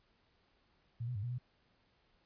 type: tone with pitch steps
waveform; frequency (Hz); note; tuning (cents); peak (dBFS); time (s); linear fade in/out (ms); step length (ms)
sine; 117 / 124.3 / 100.7 / 121.5 / 124.5; A#2 / B2 / G2 / B2 / B2; +7 / +12 / +47 / -28 / +14; -36; 1-1.385; 10; 77
effects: pink hiss -73 dBFS RMS until 2.25 s + resampled to 11025 Hz